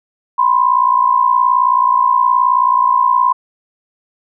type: tone pair together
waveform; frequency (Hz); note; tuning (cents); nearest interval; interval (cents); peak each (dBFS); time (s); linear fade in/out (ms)
sine; 990 / 1048.9; B5 / C6; +4 / +4; minor second; 100; -12; 0.38-3.33; 10
effects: none